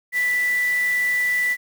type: tone in noise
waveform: sine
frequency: 1975.5 Hz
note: B6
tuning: in tune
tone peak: -18 dBFS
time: 0.12-1.57 s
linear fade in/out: 50 ms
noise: white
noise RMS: -36 dBFS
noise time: 0.12-1.57 s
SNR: +15 dB
effects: none